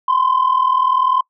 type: tone pair together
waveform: sine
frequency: 1016 / 1056.2 Hz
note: B5 / C6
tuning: +49 / +16 cents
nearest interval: minor second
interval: 67 cents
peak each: -14 dBFS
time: 0.08-1.21 s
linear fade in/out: 5 ms
effects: noise-tail reverb RT60 0.1 s tail -24 dB re dry + tanh soft clip ceiling -8 dBFS